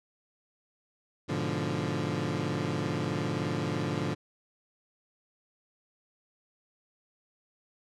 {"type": "chord", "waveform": "20% pulse", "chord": "G# diminished seventh", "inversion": "none", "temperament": "equal", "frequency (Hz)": [103.83, 123.47, 146.83, 174.61], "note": ["G#2", "B2", "D3", "F3"], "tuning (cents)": [0, 0, 0, 0], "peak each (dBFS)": [-31, -32, -28, -30], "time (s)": [1.28, 4.15], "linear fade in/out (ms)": 20, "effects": ["low-pass 6000 Hz 12 dB/octave"]}